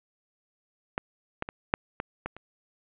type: clicks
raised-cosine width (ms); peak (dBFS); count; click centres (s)
0.5; -13 / -14 / -20 / -6 / -15 / -17 / -29; 7; 0.979 / 1.424 / 1.489 / 1.739 / 2.001 / 2.26 / 2.366
effects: resampled to 8000 Hz + 8-bit